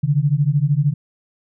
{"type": "beating tone pair", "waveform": "sine", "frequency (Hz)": [138.59, 151.59], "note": ["C#3", "D#3"], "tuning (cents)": [0, -45], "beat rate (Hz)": 13, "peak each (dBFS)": -17, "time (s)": [0.03, 0.94], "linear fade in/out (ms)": 10, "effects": []}